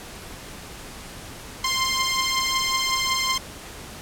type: beating tone pair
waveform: 10% pulse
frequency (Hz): 1046.5 / 1051.9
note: C6 / C6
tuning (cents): 0 / +9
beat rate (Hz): 5.4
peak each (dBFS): -18 / -14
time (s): 1.64-3.38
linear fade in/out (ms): 5
effects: pink hiss -39 dBFS RMS until 4.01 s + low-pass 12000 Hz 12 dB/octave